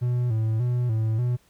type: tone with vibrato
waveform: triangle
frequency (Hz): 116.54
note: A#2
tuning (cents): 0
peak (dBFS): -19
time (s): 0.01-1.37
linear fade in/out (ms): 20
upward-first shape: square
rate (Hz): 1.7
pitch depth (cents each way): 91
effects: pink hiss -62 dBFS RMS until 1.49 s